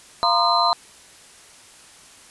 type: tone cluster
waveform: sine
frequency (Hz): 691 / 940 / 1030 / 1214 / 4080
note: F5 / A#5 / C6 / D#6 / C8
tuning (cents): -19 / +14 / -28 / -43 / -44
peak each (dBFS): -22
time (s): 0.23-0.73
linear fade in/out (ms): 0
effects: white hiss -47 dBFS RMS until 2.3 s + resampled to 24000 Hz

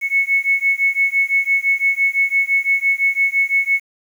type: beating tone pair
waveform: sine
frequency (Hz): 2200 / 2205.9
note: C#7 / C#7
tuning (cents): -14 / -9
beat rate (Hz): 5.9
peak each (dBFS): -17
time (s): 0.01-3.8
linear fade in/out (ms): 50
effects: 7-bit

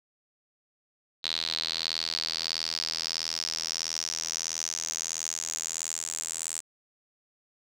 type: tone with band-pass filter sweep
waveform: square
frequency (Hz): 40.76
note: E1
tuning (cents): -19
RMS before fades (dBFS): -33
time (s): 1.23-6.61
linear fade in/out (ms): 20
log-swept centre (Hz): 4000 to 7800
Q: 6.6
effects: none

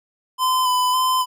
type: tone with vibrato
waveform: square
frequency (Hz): 1014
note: B5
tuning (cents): +45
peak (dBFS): -17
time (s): 0.38-1.26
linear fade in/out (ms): 50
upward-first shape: square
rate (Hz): 1.8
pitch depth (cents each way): 19
effects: none

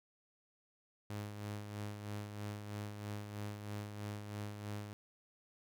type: tone with tremolo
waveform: sawtooth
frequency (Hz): 103.83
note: G#2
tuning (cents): 0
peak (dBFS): -36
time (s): 1.1-4.93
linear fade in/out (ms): 0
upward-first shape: sine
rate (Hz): 3.1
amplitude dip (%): 50
effects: none

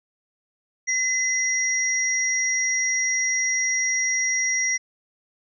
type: tone pair together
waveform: sine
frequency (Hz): 2028 / 5736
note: B6 / F8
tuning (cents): +45 / +45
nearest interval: octave + tritone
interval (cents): 1800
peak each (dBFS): -23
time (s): 0.87-4.78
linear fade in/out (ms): 20
effects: none

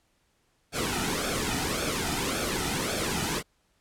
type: noise with flanger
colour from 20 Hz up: pink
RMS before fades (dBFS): -29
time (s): 0.72-3.43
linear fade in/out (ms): 50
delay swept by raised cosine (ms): 1 to 1.86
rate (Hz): 1.8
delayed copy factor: -0.65
effects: pink hiss -70 dBFS RMS until 3.8 s + low-pass 11000 Hz 12 dB/octave

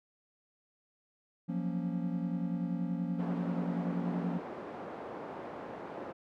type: chord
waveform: triangle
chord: Gb major seventh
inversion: third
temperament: equal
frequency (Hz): 174.61 / 185 / 233.1 / 277.2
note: F3 / Gb3 / Bb3 / Db4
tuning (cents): 0 / 0 / 0 / 0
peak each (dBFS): -32 / -38 / -37 / -38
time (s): 1.48-4.39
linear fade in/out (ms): 20
type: band-pass noise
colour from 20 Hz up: pink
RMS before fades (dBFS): -43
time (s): 3.18-6.13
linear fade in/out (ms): 20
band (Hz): 310 to 880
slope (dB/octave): 12
effects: none

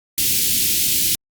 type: band-stop noise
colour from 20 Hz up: white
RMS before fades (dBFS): -18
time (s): 0.18-1.15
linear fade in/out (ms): 0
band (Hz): 330 to 2600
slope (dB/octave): 24
effects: Opus 48 kbps

